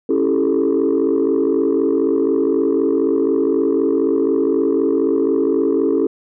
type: chord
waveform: sine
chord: A dominant seventh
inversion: first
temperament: just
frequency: 275 / 330 / 396 / 440 Hz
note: C#4 / E4 / G4 / A4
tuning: -14 / +2 / +18 / 0 cents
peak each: -18 dBFS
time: 0.09-6.07 s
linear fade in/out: 5 ms
effects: tanh soft clip ceiling -8 dBFS